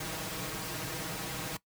pink noise with comb filter, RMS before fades -37 dBFS, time 0-1.57 s, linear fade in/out 5 ms, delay 6.3 ms, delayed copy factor +0.9, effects noise-tail reverb RT60 0.1 s tail -19 dB re dry + high-pass 60 Hz 12 dB/octave

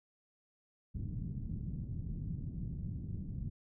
white low-pass noise, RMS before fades -40 dBFS, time 0.94-3.5 s, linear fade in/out 20 ms, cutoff 180 Hz, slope 24 dB/octave, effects none

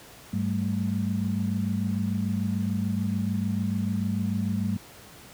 sine tone cluster, 101.8 / 192.1 / 218.9 Hz, G#2 / G3 / A3, -34 / -35 / -9 cents, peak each -29 / -28 / -29 dBFS, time 0.33-4.77 s, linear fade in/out 5 ms, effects pink hiss -48 dBFS RMS until 5.33 s + high-pass 60 Hz 12 dB/octave

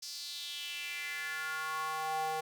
square tone with high-pass filter sweep, 157.3 Hz, D#3, 19 cents sharp, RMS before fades -38 dBFS, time 0.02-2.41 s, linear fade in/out 10 ms, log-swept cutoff 5200 to 640 Hz, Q 4, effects none

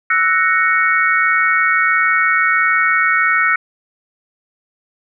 sine chord, F# dominant seventh, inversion third, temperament equal, 1318.5 / 1480 / 1864.7 / 2217 Hz, E6 / F#6 / A#6 / C#7, 0 / 0 / 0 / 0 cents, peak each -17 dBFS, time 0.1-3.56 s, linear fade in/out 5 ms, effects none

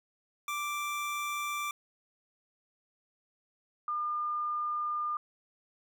25% pulse / sine tone pair in turn, 1174.7 / 1207 Hz, D6 / D6, 0 / +47 cents, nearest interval unison, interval 47 cents, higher second, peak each -29 / -30 dBFS, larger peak first, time 0.48-1.71 / 3.88-5.17 s, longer second, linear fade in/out 2 ms, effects none

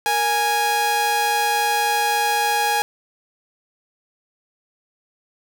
sawtooth tone pair together, 466.2 / 828.8 Hz, A#4 / G#5, 0 / -4 cents, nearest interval minor seventh, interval 996 cents, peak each -24 / -14 dBFS, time 0.06-2.82 s, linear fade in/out 0 ms, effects none

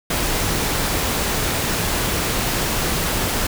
pink noise, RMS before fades -21 dBFS, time 0.1-3.47 s, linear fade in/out 5 ms, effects none

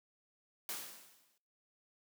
white noise with exponential decay, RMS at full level -39 dBFS, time 0.69-1.38 s, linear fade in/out 1 ms, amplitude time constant 150 ms, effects noise-tail reverb RT60 0.7 s tail -25 dB re dry + high-pass 150 Hz 12 dB/octave

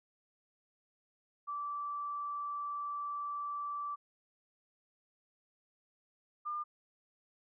sine tone pair in turn, 1163 / 1202.6 Hz, D6 / D6, -17 / +41 cents, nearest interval minor second, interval 58 cents, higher second, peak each -36 / -35 dBFS, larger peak second, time 1.47-3.96 / 6.45-6.64 s, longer first, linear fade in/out 20 ms, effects none

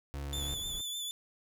35% pulse tone, 70.6 Hz, C#2, 32 cents sharp, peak -35 dBFS, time 0.14-0.54 s, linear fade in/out 0 ms
sawtooth tone with vibrato, 3495 Hz, A7, 12 cents flat, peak -33 dBFS, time 0.33-1.11 s, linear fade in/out 0 ms, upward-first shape sine, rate 6.6 Hz, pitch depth 33 cents each way
brown noise, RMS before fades -46 dBFS, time 0.36-0.81 s, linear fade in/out 2 ms
effects none

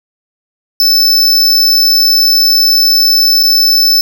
square tone with dropouts, 5274 Hz, E8, in tune, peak -6 dBFS, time 0.8-4.01 s, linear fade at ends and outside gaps 1 ms, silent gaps 3.43-3.434 s, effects 8-bit

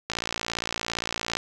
click train, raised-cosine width 0.2 ms, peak -10 dBFS, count 74, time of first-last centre 0.1-1.37 s, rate 57.5 Hz, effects none

